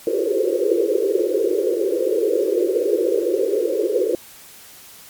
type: band-pass noise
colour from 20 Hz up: pink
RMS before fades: -19 dBFS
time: 0.07-4.15 s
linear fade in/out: 2 ms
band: 340 to 530 Hz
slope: 96 dB/octave
effects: white hiss -43 dBFS RMS until 5.09 s + MP3 96 kbps